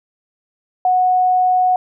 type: tone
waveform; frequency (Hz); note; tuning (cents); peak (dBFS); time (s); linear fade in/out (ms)
sine; 735; F#5; -12; -11; 0.85-1.76; 2
effects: none